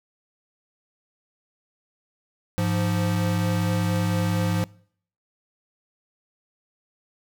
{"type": "tone pair together", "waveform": "square", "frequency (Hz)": [103.29, 173.6], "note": ["G#2", "F3"], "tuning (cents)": [-9, -10], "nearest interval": "major sixth", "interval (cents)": 899, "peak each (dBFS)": -25, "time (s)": [2.58, 4.64], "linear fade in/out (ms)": 0, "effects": ["noise-tail reverb RT60 0.6 s tail -24 dB re dry"]}